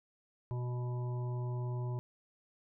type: harmonic tone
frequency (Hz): 123.2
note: B2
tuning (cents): -4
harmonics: 1 / 3 / 5 / 7 / 8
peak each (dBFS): -34 / -46 / -52 / -53 / -52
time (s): 0.51-1.99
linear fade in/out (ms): 0
effects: none